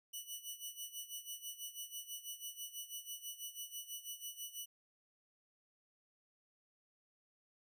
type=tone with tremolo; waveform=10% pulse; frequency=2958 Hz; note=F#7; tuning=1 cent flat; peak=-34 dBFS; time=0.13-4.66 s; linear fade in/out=10 ms; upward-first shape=sine; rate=6.1 Hz; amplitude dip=80%; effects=none